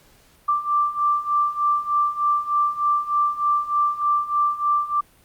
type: beating tone pair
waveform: sine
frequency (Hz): 1174.7 / 1178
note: D6 / D6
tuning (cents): 0 / +5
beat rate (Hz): 3.3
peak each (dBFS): -23 / -20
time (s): 0.48-5.01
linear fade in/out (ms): 10
effects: pink hiss -55 dBFS RMS until 5.24 s + Opus 48 kbps